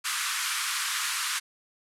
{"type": "band-pass noise", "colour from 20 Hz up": "pink", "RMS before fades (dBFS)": -30, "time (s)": [0.04, 1.4], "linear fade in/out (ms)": 20, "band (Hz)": [1100, 12000], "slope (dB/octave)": 48, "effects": []}